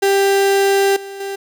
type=tone with level steps; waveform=35% pulse; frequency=394.2 Hz; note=G4; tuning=10 cents sharp; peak=-10 / -27 / -21 dBFS; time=0.02-1.36 s; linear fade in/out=10 ms; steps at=0.96 / 1.2 s; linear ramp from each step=5 ms; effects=none